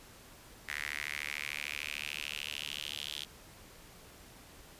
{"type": "tone with high-pass filter sweep", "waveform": "sawtooth", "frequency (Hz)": 73.42, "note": "D2", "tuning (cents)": 0, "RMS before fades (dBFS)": -40, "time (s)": [0.68, 3.25], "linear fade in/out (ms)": 10, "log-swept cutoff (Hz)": [1900, 3300], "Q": 4.8, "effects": ["pink hiss -55 dBFS RMS until 4.79 s", "resampled to 32000 Hz"]}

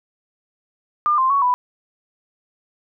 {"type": "tone with pitch steps", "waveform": "sine", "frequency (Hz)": [1202, 1047, 1116, 991], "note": ["D6", "C6", "C#6", "B5"], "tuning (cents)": [40, 1, 11, 6], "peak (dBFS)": -14, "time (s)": [1.06, 1.54], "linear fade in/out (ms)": 0, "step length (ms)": 120, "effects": []}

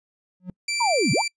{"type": "tone with exponential growth", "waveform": "triangle", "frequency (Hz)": 182.2, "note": "F#3", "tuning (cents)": -26, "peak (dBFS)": -24, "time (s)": [0.4, 0.5], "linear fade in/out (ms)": 2, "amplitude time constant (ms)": 21}
{"type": "tone", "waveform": "20% pulse", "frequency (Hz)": 2342, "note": "D7", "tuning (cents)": -5, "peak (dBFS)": -19, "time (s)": [0.68, 1.28], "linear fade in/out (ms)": 5}
{"type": "linear two-way sweep", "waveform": "sine", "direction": "down then up", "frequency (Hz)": [1002, 113.7, 1002], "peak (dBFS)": -19, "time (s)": [0.8, 1.22], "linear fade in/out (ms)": 10, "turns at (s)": 1.12}
{"effects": ["noise-tail reverb RT60 0.1 s tail -26 dB re dry", "resampled to 22050 Hz"]}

